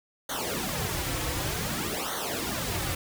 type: noise with flanger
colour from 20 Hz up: pink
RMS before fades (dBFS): -31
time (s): 0.29-2.95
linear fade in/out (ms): 5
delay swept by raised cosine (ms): 0.39 to 4.99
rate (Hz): 0.54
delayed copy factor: -0.9
effects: none